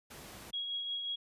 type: noise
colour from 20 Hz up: pink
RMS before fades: -49 dBFS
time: 0.1-0.51 s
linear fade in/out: 10 ms
type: tone with tremolo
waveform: sine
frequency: 3308 Hz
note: G#7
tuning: 8 cents flat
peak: -33 dBFS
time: 0.53-1.16 s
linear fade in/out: 10 ms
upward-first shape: triangle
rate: 5.6 Hz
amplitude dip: 40%
effects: high-pass 60 Hz 12 dB/octave + resampled to 32000 Hz